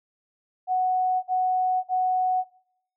sine tone bursts, 740 Hz, F#5, in tune, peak -20 dBFS, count 3, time 0.67-2.444 s, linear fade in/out 50 ms, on 560 ms, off 47 ms, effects noise-tail reverb RT60 0.8 s tail -22 dB re dry

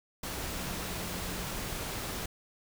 sine tone in noise, 178.9 Hz, F3, 42 cents sharp, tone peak -44 dBFS, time 0.5-1.57 s, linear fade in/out 5 ms, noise pink, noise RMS -37 dBFS, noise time 0.23-2.26 s, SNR -10 dB, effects none

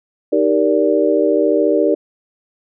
sine chord, Eb major seventh, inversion none, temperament equal with one note detuned, 311.1 / 392 / 466.2 / 581.6 Hz, Eb4 / G4 / Bb4 / D5, 0 / 0 / 0 / -17 cents, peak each -17 dBFS, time 0.32-1.95 s, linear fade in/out 10 ms, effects none

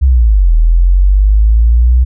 sine linear two-way sweep, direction down then up, 69.3 to 39.42 to 62.7 Hz, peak -4 dBFS, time 0.01-2.05 s, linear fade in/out 20 ms, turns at 0.55 s, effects none

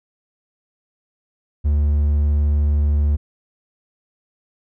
triangle tone, 73.42 Hz, D2, in tune, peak -12 dBFS, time 1.64-3.17 s, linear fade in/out 20 ms, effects none

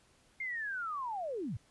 sine linear sweep, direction down, 2144 to 83 Hz, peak -35 dBFS, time 0.4-1.57 s, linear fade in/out 5 ms, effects pink hiss -67 dBFS RMS until 1.7 s + resampled to 24000 Hz

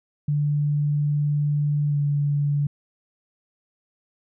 sine tone with pitch glide, 146.83 to 144.47 Hz, D3 to D3, 0 to -28 cents, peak -19 dBFS, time 0.28-2.67 s, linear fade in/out 5 ms, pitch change -28 cents, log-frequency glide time 1.89-1.96 s, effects none

